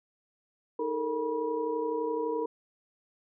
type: tone cluster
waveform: sine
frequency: 313.7 / 428.1 / 459.9 / 968 Hz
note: D#4 / A4 / A#4 / B5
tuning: +14 / -47 / -23 / -35 cents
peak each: -36 / -38 / -30 / -36 dBFS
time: 0.79-2.46 s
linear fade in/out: 5 ms
effects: none